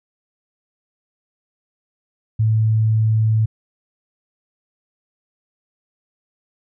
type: tone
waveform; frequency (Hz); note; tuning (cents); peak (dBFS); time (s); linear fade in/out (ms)
sine; 110; A2; 0; -13; 2.39-3.46; 10
effects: none